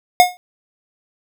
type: tone with exponential decay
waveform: square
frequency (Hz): 721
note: F#5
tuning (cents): -45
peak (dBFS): -4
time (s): 0.2-0.37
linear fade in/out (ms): 0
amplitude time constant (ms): 35
effects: none